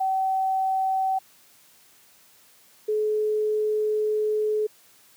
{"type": "tone pair in turn", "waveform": "sine", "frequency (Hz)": [764, 427.3], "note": ["G5", "G#4"], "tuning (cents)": [-45, 49], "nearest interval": "minor seventh", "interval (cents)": 1006, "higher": "first", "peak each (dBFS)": -21, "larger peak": "neither", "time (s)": [[0, 1.19], [2.88, 4.67]], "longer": "second", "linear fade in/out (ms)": 10, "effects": ["white hiss -56 dBFS RMS until 5.16 s", "high-pass 80 Hz 12 dB/octave"]}